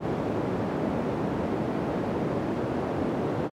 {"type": "band-pass noise", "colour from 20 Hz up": "white", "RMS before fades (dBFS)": -28, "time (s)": [0, 3.5], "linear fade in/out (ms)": 50, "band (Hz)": [120, 450], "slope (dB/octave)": 12, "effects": ["MP3 96 kbps"]}